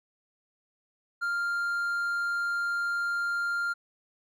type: tone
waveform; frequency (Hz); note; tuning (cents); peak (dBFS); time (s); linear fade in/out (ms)
triangle; 1396.9; F6; 0; -25; 1.21-3.74; 20
effects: none